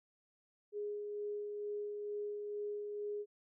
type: tone with tremolo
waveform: sine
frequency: 414.4 Hz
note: G#4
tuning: 4 cents flat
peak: -37 dBFS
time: 0.72-3.26 s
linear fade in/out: 50 ms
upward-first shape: sine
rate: 2.2 Hz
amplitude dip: 30%
effects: none